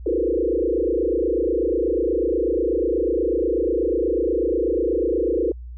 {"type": "tone with frequency modulation", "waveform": "sine", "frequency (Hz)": 410, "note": "G#4", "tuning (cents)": -22, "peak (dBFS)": -18, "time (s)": [0.06, 5.52], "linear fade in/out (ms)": 5, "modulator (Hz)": 28.2, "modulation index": 3.2, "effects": ["added 60 Hz sine -33 dBFS peak until 5.77 s"]}